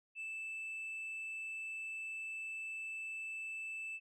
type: tone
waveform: sine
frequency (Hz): 2637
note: E7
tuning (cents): 0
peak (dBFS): -38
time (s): 0.15-4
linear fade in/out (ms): 50
effects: tanh soft clip ceiling -40 dBFS